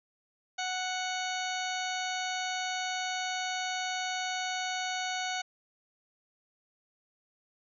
harmonic tone, 740 Hz, F#5, in tune, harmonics 1 / 2 / 3 / 4 / 5 / 6 / 8 / 9, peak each -35 / -38 / -40 / -41 / -42 / -43 / -44 / -45 dBFS, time 0.58-5.42 s, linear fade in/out 10 ms, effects none

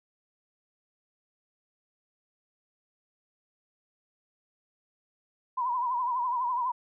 sine tone with vibrato, 987.8 Hz, B5, in tune, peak -26 dBFS, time 5.57-6.72 s, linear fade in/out 10 ms, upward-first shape triangle, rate 12 Hz, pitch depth 100 cents each way, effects none

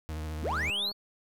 40% pulse tone with vibrato, 77.78 Hz, D#2, in tune, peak -33 dBFS, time 0.09-0.7 s, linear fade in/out 0 ms, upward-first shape sine, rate 14 Hz, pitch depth 38 cents each way
triangle linear sweep, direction up, 42.43 to 4521 Hz, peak -27 dBFS, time 0.41-0.93 s, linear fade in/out 50 ms
click train, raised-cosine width 1 ms, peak -33 dBFS, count 85, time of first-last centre 0.5-0.916 s, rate 202 Hz
effects none

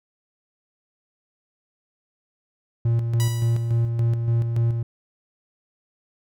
triangle tone with tremolo, 116.54 Hz, A#2, in tune, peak -15 dBFS, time 2.85-4.83 s, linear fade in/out 5 ms, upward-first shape square, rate 3.5 Hz, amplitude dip 45%
5% pulse tone with exponential decay, 979 Hz, B5, 15 cents flat, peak -16 dBFS, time 3.2-3.89 s, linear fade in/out 0 ms, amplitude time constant 150 ms
effects none

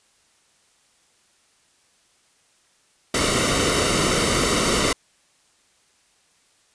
pink noise with comb filter, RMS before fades -20 dBFS, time 3.14-4.93 s, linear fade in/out 5 ms, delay 1.2 ms, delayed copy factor -0.65, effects white hiss -61 dBFS RMS until 6.74 s + resampled to 22050 Hz

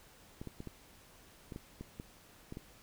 clicks, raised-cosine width 3 ms, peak -30 dBFS, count 10, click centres 0.415 / 0.473 / 0.604 / 0.673 / 1.522 / 1.561 / 1.81 / 1.999 / 2.524 / 2.571 s, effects pink hiss -60 dBFS RMS until 2.82 s

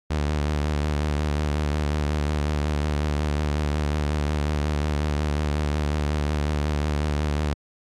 sawtooth tone with vibrato, 74.5 Hz, D2, 25 cents sharp, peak -18 dBFS, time 0.1-7.54 s, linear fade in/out 10 ms, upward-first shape sine, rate 5.5 Hz, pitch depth 51 cents each way, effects low-pass 7000 Hz 12 dB/octave + AAC 64 kbps

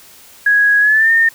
sine tone with pitch glide, 1661.2 to 1822 Hz, G#6 to A#6, 0 to -40 cents, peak -8 dBFS, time 0.46-1.29 s, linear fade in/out 5 ms, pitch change +160 cents, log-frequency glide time 0.8-1.11 s, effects white hiss -42 dBFS RMS until 1.34 s

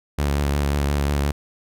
sawtooth tone with vibrato, 71.5 Hz, D2, 46 cents flat, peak -15 dBFS, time 0.18-1.32 s, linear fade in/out 10 ms, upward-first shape triangle, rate 5.6 Hz, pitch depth 38 cents each way, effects none

